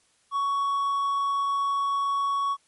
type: tone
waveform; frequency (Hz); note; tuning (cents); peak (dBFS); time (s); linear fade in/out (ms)
triangle; 1117; C#6; +13; -21; 0.31-2.57; 50
effects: white hiss -65 dBFS RMS until 2.67 s + MP3 48 kbps